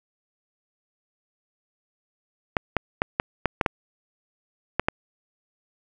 clicks, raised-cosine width 0.5 ms, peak -5 dBFS, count 9, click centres 2.568 / 2.767 / 3.019 / 3.199 / 3.457 / 3.612 / 3.662 / 4.796 / 4.885 s, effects none

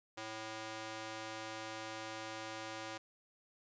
square tone with high-pass filter, 110 Hz, A2, in tune, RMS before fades -45 dBFS, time 0.17-2.98 s, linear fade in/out 10 ms, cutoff 500 Hz, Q 0.57, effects resampled to 16000 Hz

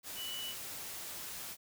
sine tone in noise, 2960 Hz, F#7, in tune, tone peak -40 dBFS, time 0.15-0.55 s, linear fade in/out 50 ms, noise white, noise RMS -44 dBFS, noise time 0.03-1.57 s, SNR +1 dB, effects none

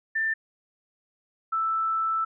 sine tone pair in turn, 1783 / 1321.2 Hz, A6 / E6, +22 / +4 cents, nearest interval perfect fourth, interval 518 cents, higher first, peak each -23 dBFS, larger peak neither, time 0.15-0.34 / 1.52-2.25 s, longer second, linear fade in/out 10 ms, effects none

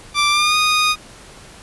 15% pulse tone with pitch glide, 1174.7 to 1236 Hz, D6 to D#6, 0 to -12 cents, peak -7 dBFS, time 0.14-0.96 s, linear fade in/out 50 ms, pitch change +88 cents, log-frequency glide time 0.3-0.56 s, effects pink hiss -41 dBFS RMS until 1.62 s + resampled to 24000 Hz

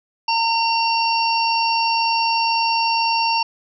harmonic tone, 914 Hz, A#5, 34 cents flat, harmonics 1 / 3 / 5 / 6, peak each -18 / -23 / -25 / -26 dBFS, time 0.28-3.43 s, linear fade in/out 5 ms, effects none

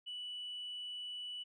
sine tone, 2960 Hz, F#7, in tune, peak -40 dBFS, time 0.06-1.44 s, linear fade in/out 20 ms, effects tanh soft clip ceiling -38 dBFS

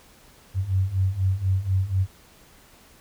sine beating tone pair, 92.5 / 96.6 Hz, F#2 / G2, 0 / -25 cents, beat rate 4.1 Hz, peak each -25 / -22 dBFS, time 0.54-2.07 s, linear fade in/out 50 ms, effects pink hiss -53 dBFS RMS until 3 s

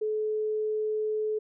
sine tone, 429.9 Hz, A4, 40 cents flat, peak -26 dBFS, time 0.01-1.39 s, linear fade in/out 10 ms, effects none

